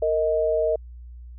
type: tone pair together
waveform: sine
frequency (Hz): 460.9 / 628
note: A#4 / D#5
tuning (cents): -20 / +16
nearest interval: perfect fourth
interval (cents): 536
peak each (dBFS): -23 / -21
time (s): 0.02-0.76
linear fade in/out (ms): 5
effects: added 60 Hz sine -38 dBFS peak until 1.38 s